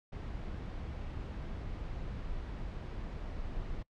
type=noise; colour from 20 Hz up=brown; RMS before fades=-40 dBFS; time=0.12-3.83 s; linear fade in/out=10 ms; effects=noise-tail reverb RT60 0.1 s tail -22 dB re dry + low-pass 4000 Hz 12 dB/octave